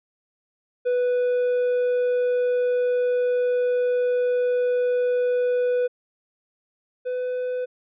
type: tone pair in turn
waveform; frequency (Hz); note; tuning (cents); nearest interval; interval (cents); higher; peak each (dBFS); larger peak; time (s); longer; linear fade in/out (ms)
triangle; 493.9 / 501.1; B4 / B4; 0 / +25; unison; 25; second; -17 / -22; first; 0.85-5.88 / 7.05-7.66; first; 20
effects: resampled to 8000 Hz